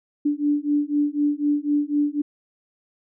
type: beating tone pair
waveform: sine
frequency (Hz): 290.5 / 294.5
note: D4 / D4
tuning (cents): -19 / +5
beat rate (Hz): 4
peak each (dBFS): -22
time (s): 0.25-2.22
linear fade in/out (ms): 10
effects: none